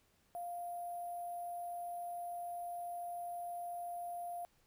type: tone with sample-and-hold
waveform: sine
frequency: 698.5 Hz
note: F5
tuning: in tune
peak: -40 dBFS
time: 0.35-4.45 s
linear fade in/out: 0 ms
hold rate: 11025 Hz
effects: pink hiss -73 dBFS RMS until 4.66 s